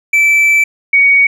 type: tone pair in turn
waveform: triangle / sine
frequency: 2321 / 2243 Hz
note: D7 / C#7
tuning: -21 / +20 cents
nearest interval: minor second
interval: 59 cents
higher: first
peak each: -5 dBFS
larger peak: neither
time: 0.13-0.64 / 0.93-1.27 s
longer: first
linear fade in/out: 5 ms
effects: none